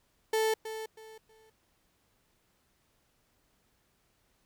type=tone with echo; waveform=35% pulse; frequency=440 Hz; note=A4; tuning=in tune; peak=-24 dBFS; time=0.33-0.54 s; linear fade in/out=5 ms; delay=320 ms; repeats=3; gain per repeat=-11 dB; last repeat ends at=1.5 s; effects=pink hiss -72 dBFS RMS until 4.45 s